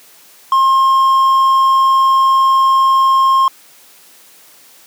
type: tone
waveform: triangle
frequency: 1067 Hz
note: C6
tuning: 34 cents sharp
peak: -6 dBFS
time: 0.52-3.48 s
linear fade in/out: 2 ms
effects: white hiss -44 dBFS RMS until 4.86 s + high-pass 200 Hz 12 dB/octave